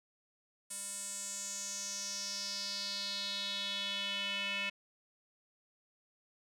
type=tone with band-pass filter sweep; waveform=square; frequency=199.5 Hz; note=G3; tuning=31 cents sharp; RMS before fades=-39 dBFS; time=0.7-4.7 s; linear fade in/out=10 ms; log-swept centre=8900 to 2600 Hz; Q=4.5; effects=none